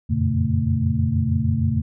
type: tone cluster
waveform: sine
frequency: 86.7 / 93.1 / 117.4 / 139.4 / 223.7 Hz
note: F2 / F#2 / A#2 / C#3 / A3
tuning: -12 / +11 / +13 / +10 / +29 cents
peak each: -24 dBFS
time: 0.09-1.82 s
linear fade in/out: 20 ms
effects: none